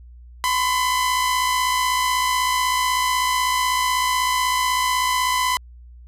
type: tone pair together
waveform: sawtooth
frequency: 1004.9 / 1061 Hz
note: B5 / C6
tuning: +30 / +24 cents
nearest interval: minor second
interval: 94 cents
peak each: -15 / -23 dBFS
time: 0.44-5.57 s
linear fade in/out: 0 ms
effects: added 60 Hz sine -40 dBFS peak until 6.07 s + resampled to 32000 Hz